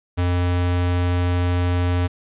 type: tone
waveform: square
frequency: 88.7 Hz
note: F2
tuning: 27 cents sharp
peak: -18 dBFS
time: 0.17-2.08 s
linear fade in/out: 20 ms
effects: resampled to 8000 Hz + 9-bit

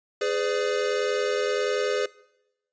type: chord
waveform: square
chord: G# diminished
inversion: none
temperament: equal with one note detuned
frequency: 415.3 / 505.7 / 587.3 Hz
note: G#4 / B4 / D5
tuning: 0 / +41 / 0 cents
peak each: -27 / -28 / -32 dBFS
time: 0.21-2.06 s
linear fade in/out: 5 ms
effects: noise-tail reverb RT60 0.9 s tail -22 dB re dry + resampled to 16000 Hz

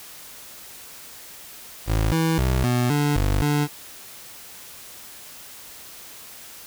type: tone with pitch steps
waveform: 25% pulse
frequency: 54.2 / 162.6 / 64.1 / 122.9 / 146.2 / 49.39 / 146.9 Hz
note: A1 / E3 / C2 / B2 / D3 / G1 / D3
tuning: -25 / -23 / -35 / -8 / -7 / +14 / +1 cents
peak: -15 dBFS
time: 1.86-3.68 s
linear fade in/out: 50 ms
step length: 260 ms
effects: white hiss -42 dBFS RMS until 6.66 s

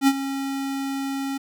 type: tone with ADSR envelope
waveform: square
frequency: 273 Hz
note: C#4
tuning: 26 cents flat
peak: -13 dBFS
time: 0.01-1.38 s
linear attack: 64 ms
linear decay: 50 ms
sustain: -13 dB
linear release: 11 ms
effects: none

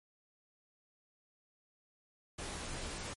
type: noise with comb filter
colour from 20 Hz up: pink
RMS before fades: -42 dBFS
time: 2.38-3.14 s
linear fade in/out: 10 ms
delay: 19 ms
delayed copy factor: -0.8
effects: MP3 48 kbps

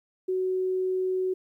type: tone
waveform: sine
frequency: 372.4 Hz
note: F#4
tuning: 11 cents sharp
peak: -24 dBFS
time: 0.28-1.34 s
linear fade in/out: 10 ms
effects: 11-bit

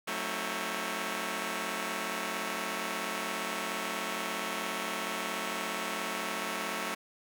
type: chord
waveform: 5% pulse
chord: F# diminished seventh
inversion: none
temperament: just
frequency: 185 / 222 / 266.4 / 319.7 Hz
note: F#3 / A3 / C4 / Eb4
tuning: 0 / +16 / +31 / +47 cents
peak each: -28 / -26 / -30 / -28 dBFS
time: 0.07-6.95 s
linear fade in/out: 10 ms
effects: none

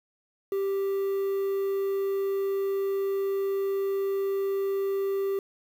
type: tone with quantisation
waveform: triangle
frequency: 392 Hz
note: G4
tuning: in tune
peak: -23 dBFS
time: 0.52-5.39 s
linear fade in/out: 2 ms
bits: 8
effects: none

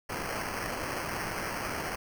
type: noise with sample-and-hold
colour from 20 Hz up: blue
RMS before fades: -35 dBFS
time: 0.09-1.96 s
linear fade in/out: 10 ms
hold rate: 3675 Hz
effects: none

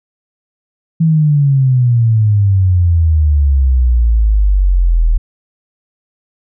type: exponential sweep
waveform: sine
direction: down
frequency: 165 to 38.89 Hz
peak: -7 dBFS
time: 1-5.18 s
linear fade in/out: 10 ms
effects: none

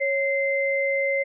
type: tone pair together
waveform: sine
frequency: 550 / 2077 Hz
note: C#5 / C7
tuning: -14 / -13 cents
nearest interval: octave + major seventh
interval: 2301 cents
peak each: -23 / -24 dBFS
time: 0-1.24 s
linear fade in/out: 20 ms
effects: none

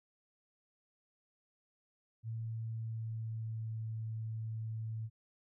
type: tone with pitch glide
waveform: sine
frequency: 113 to 111.12 Hz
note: A2 to A2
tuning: +47 to +18 cents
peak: -37 dBFS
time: 2.23-5.1 s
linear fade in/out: 50 ms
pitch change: -29 cents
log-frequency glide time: 2.42-3.81 s
effects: none

